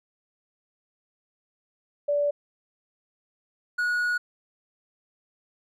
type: tone pair in turn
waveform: sine / triangle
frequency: 580 / 1456 Hz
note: D5 / F#6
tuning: -22 / -28 cents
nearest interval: octave + major third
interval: 1594 cents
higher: second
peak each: -21 dBFS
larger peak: neither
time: 2.08-2.31 / 3.78-4.18 s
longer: second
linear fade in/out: 10 ms
effects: none